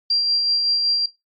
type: tone with tremolo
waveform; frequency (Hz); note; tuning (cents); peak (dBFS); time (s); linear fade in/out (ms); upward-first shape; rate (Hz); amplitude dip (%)
sine; 4744; D8; +17; -15; 0.1-1.06; 5; sine; 5.3; 30
effects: noise-tail reverb RT60 0.2 s tail -19 dB re dry + MP3 32 kbps